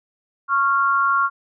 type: tone pair together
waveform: sine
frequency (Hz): 1102 / 1388.4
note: C#6 / F6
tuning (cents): -11 / -11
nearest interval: major third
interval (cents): 400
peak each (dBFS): -18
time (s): 0.48-1.3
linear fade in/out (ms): 50
effects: none